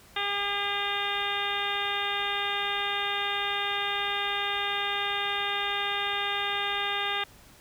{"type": "harmonic tone", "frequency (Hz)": 403.9, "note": "G#4", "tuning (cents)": -48, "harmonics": [1, 2, 3, 4, 5, 6, 7, 8, 9], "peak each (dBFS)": [-39, -34, -35, -35, -35, -38, -36, -39, -34], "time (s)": [0.16, 7.24], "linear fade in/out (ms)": 5, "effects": ["pink hiss -54 dBFS RMS until 7.6 s"]}